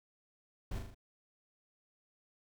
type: noise with echo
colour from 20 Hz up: brown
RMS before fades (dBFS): -38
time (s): 0.71-0.79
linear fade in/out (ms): 5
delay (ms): 39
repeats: 4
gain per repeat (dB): -4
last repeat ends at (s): 0.946
effects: none